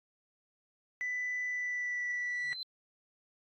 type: tone with pitch glide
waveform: sine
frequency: 1990 to 1961.5 Hz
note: B6 to B6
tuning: +13 to -12 cents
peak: -31 dBFS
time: 1.01-2.53 s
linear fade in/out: 0 ms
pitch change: -25 cents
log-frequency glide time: 1.46-2.04 s
type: tone with exponential growth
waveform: sine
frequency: 4072 Hz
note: C8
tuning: 48 cents flat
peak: -35 dBFS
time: 2.12-2.63 s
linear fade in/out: 1 ms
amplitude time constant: 110 ms
effects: tanh soft clip ceiling -30 dBFS + AAC 32 kbps